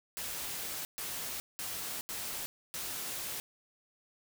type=noise bursts at uneven times; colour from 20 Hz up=white; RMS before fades=-39 dBFS; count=5; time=0.17-0.85 / 0.98-1.4 / 1.59-2.01 / 2.09-2.46 / 2.74-3.4 s; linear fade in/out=0 ms; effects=none